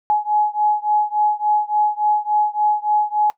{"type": "beating tone pair", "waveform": "sine", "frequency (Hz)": [841, 844.5], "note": ["G#5", "G#5"], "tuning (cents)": [22, 29], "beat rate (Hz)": 3.5, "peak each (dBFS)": [-18, -19], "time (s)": [0.1, 3.3], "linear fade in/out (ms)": 0, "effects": ["noise-tail reverb RT60 0.1 s tail -19 dB re dry"]}